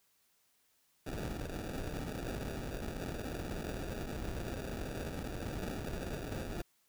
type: noise with sample-and-hold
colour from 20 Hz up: pink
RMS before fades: -40 dBFS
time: 1.06-6.62 s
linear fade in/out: 10 ms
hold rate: 1050 Hz
effects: white hiss -73 dBFS RMS until 6.88 s